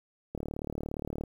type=click train; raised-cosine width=2 ms; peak=-22 dBFS; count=34; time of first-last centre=0.35-1.237 s; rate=37.2 Hz; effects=9-bit